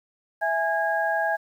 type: tone cluster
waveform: sine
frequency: 659 / 828 / 1640 Hz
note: E5 / G#5 / G#6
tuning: -1 / -5 / -22 cents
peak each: -26 dBFS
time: 0.41-1.37 s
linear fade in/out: 20 ms
effects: 9-bit